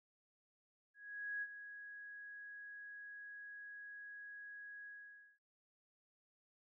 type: tone with ADSR envelope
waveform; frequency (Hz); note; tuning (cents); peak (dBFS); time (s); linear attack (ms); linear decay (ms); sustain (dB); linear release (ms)
sine; 1661.2; G#6; 0; -38; 0.94-5.39; 480; 47; -11; 530
effects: noise-tail reverb RT60 0.4 s tail -25 dB re dry